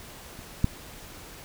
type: clicks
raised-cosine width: 5 ms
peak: -30 / -8 dBFS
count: 2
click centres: 0.391 / 0.644 s
effects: pink hiss -45 dBFS RMS until 1.44 s